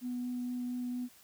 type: tone with vibrato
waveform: sine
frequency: 246.9 Hz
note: B3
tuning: in tune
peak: -33 dBFS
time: 0.01-1.09 s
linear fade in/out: 50 ms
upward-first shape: sine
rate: 4.3 Hz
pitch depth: 8 cents each way
effects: tanh soft clip ceiling -29 dBFS + white hiss -60 dBFS RMS until 1.23 s